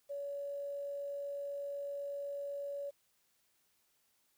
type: tone with quantisation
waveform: sine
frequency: 566 Hz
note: C#5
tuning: 36 cents sharp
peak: -38 dBFS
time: 0.09-2.91 s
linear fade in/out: 20 ms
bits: 11
effects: white hiss -75 dBFS RMS until 4.37 s